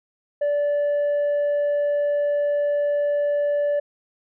sine tone, 581 Hz, D5, 19 cents flat, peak -16 dBFS, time 0.41-3.8 s, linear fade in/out 10 ms, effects tanh soft clip ceiling -18 dBFS

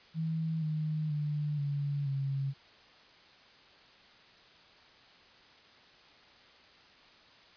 sine tone with pitch steps, 161 / 154.71 / 148.66 / 142.86 / 137.27 Hz, E3 / D#3 / D3 / D3 / C#3, -41 / -10 / +21 / -47 / -17 cents, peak -30 dBFS, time 0.14-2.54 s, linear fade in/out 50 ms, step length 480 ms, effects white hiss -58 dBFS RMS until 7.56 s + resampled to 11025 Hz

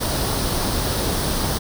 pink noise with comb filter, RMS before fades -22 dBFS, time 0-1.59 s, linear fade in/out 20 ms, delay 0.21 ms, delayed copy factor +0.5, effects none

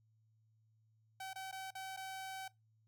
sawtooth tone with dropouts, 765 Hz, G5, 42 cents flat, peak -40 dBFS, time 1.2-2.48 s, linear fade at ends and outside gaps 5 ms, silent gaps 1.333-1.357 / 1.514-1.525 / 1.707-1.751 / 1.965-1.972 s, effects noise-tail reverb RT60 0.2 s tail -20 dB re dry + added 110 Hz sine -70 dBFS peak until 2.87 s

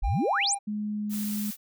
sine exponential sweep, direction up, 34.65 to 10130 Hz, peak -23 dBFS, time 0.02-0.55 s, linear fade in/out 10 ms
triangle tone, 800 Hz, G5, 35 cents sharp, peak -29 dBFS, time 0.03-0.59 s, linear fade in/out 20 ms
sine tone with pitch glide, 210 to 208.8 Hz, G#3 to G#3, +19 to +10 cents, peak -28 dBFS, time 0.67-1.51 s, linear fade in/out 10 ms, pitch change -9 cents, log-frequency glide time 0.94-1.1 s
blue noise, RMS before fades -37 dBFS, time 1.09-1.57 s, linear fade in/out 50 ms
effects none

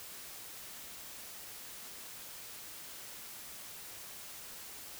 silence, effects white hiss -48 dBFS RMS until 4.99 s

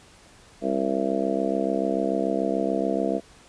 harmonic tone, 66.9 Hz, C2, 39 cents sharp, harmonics 3 / 4 / 5 / 6 / 7 / 8 / 9 / 10, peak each -30 / -29 / -29 / -35 / -29 / -33 / -35 / -28 dBFS, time 0.61-3.21 s, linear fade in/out 50 ms, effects pink hiss -52 dBFS RMS until 3.48 s + resampled to 22050 Hz

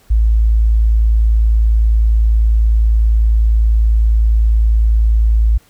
sine tone, 55 Hz, A1, in tune, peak -8 dBFS, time 0.1-5.58 s, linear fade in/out 10 ms, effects pink hiss -51 dBFS RMS until 5.69 s

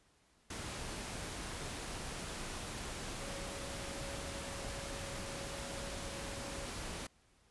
sine tone in noise, 554.4 Hz, C#5, in tune, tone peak -49 dBFS, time 3.2-6.66 s, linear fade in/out 5 ms, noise pink, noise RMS -43 dBFS, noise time 0.5-7.07 s, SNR -9 dB, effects pink hiss -70 dBFS RMS until 7.5 s + resampled to 24000 Hz

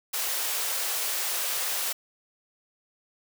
white high-pass noise, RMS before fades -29 dBFS, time 0.13-1.93 s, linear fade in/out 10 ms, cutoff 440 Hz, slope 24 dB/octave, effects none

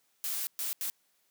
blue noise bursts at uneven times, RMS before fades -34 dBFS, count 3, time 0.24-0.47 / 0.59-0.73 / 0.81-0.9 s, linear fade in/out 0 ms, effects white hiss -72 dBFS RMS until 1.3 s + high-pass 150 Hz 12 dB/octave

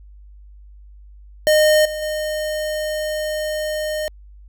square tone with level steps, 613 Hz, D#5, 26 cents flat, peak -12 / -25 / -22 dBFS, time 1.47-4.08 s, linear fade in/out 0 ms, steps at 1.85 / 2.02 s, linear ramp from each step 5 ms, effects added 50 Hz sine -40 dBFS peak until 4.48 s

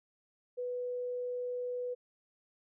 sine tone, 493.9 Hz, B4, in tune, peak -34 dBFS, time 0.57-1.95 s, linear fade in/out 20 ms, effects none

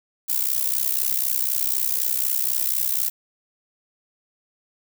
violet noise with amplitude modulation, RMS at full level -19 dBFS, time 0.28-3.1 s, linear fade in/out 20 ms, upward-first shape sine, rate 64 Hz, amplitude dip 90%, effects none

